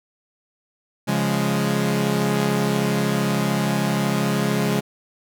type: chord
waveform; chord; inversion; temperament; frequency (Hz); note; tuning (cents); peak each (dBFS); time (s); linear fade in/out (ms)
sawtooth; Db major; none; equal; 138.59 / 174.61 / 207.7; Db3 / F3 / Ab3; 0 / 0 / 0; -20 / -21 / -18; 1.07-4.81; 20
effects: none